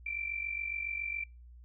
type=tone with amplitude modulation; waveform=sine; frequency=2349 Hz; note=D7; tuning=in tune; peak=-31 dBFS; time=0.06-1.24 s; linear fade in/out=5 ms; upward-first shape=sine; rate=47.2 Hz; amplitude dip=75%; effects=noise-tail reverb RT60 0.3 s tail -26 dB re dry + added 60 Hz sine -50 dBFS peak until 1.64 s